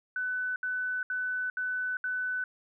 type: tone bursts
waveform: sine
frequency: 1500 Hz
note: F#6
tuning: 23 cents sharp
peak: -29 dBFS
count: 5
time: 0.16-2.44 s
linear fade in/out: 2 ms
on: 400 ms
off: 70 ms
effects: none